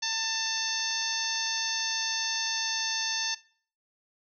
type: harmonic tone with a mistuned harmonic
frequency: 891 Hz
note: A5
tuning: 22 cents sharp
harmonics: 1 / 2 / 3 / 4 / 5 / 6 / 7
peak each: -39 / -36 / -39 / -36 / -34 / -34 / -35 dBFS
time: 0.02-3.35 s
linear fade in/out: 10 ms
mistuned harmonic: 1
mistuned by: +17 cents
effects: noise-tail reverb RT60 0.5 s tail -21 dB re dry